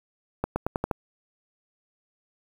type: accelerating click train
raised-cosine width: 1 ms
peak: -11 dBFS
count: 6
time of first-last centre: 0.44-0.912 s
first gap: 120 ms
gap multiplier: 0.88
effects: 7-bit